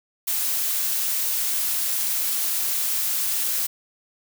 blue noise, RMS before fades -24 dBFS, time 0.27-3.67 s, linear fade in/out 10 ms, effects none

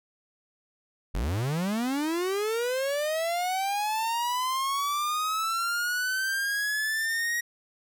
45% pulse linear sweep, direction up, 37.56 to 1900 Hz, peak -26 dBFS, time 1.14-7.41 s, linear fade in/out 10 ms, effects none

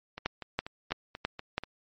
two click trains, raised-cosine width 0.3 ms, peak -12 / -23 dBFS, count 5 / 7, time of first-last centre 0.26-1.58 / 0.18-1.636 s, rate 3.03 / 4.12 Hz, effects MP3 32 kbps

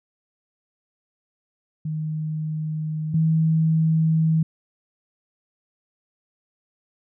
sine tone pair in turn, 155.56 / 160.03 Hz, D#3 / D#3, 0 / +49 cents, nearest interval unison, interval 49 cents, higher second, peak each -24 / -16 dBFS, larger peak second, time 1.85-3.14 / 3.14-4.43 s, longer neither, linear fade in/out 5 ms, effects none

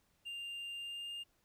triangle tone with pitch glide, 2795 to 2813 Hz, F7 to F7, +1 to +12 cents, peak -40 dBFS, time 0.25-1.24 s, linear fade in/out 20 ms, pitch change +11 cents, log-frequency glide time 0.74-1.13 s, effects pink hiss -75 dBFS RMS until 1.44 s

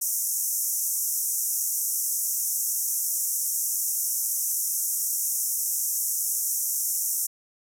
white band-pass noise, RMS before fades -27 dBFS, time 0.01-7.27 s, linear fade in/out 10 ms, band 5600 to 15000 Hz, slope 96 dB/octave, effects none

